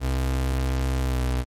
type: tone with pitch glide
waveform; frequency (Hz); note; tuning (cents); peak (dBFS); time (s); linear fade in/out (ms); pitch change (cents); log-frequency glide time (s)
35% pulse; 65.41 to 63.18; C2 to B1; 0 to +40; -20; 0-1.45; 50; -60; 0.99-1.2
effects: MP3 64 kbps